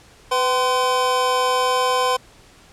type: tone cluster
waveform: square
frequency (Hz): 502 / 766 / 1033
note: B4 / G5 / C6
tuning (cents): +28 / -40 / -22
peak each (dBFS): -22 / -26 / -20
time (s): 0.31-2.17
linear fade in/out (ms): 10
effects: pink hiss -49 dBFS RMS until 2.72 s + low-pass 9000 Hz 12 dB/octave